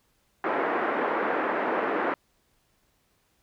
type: band-pass noise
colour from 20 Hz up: pink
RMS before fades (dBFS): -27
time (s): 0.44-2.14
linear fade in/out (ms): 2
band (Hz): 300 to 1800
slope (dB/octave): 24
effects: pink hiss -69 dBFS RMS until 3.42 s